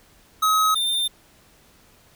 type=tone pair in turn; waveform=square; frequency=1273 / 3603 Hz; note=D#6 / A7; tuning=+39 / +40 cents; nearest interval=octave + tritone; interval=1801 cents; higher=second; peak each=-17 / -21 dBFS; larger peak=first; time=0.42-0.75 / 0.75-1.08 s; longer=neither; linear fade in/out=10 ms; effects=pink hiss -55 dBFS RMS until 2.15 s